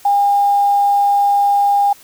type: tone with quantisation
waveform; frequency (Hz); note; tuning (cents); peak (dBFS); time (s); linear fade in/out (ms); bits
sine; 808; G#5; -48; -10; 0.05-1.93; 5; 6
effects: white hiss -44 dBFS RMS until 2.03 s